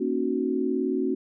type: chord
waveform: sine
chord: D# minor seventh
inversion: second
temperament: equal with one note detuned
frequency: 233.1 / 272.3 / 311.1 / 370 Hz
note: A#3 / C#4 / D#4 / F#4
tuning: 0 / -31 / 0 / 0 cents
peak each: -30 / -27 / -33 / -27 dBFS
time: 0-1.15 s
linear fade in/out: 10 ms
effects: none